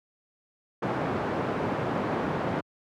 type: band-pass noise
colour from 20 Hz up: pink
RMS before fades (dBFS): -29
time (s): 0.82-2.61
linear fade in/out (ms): 10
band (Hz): 140 to 1200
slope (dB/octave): 12
effects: high-pass 80 Hz 12 dB/octave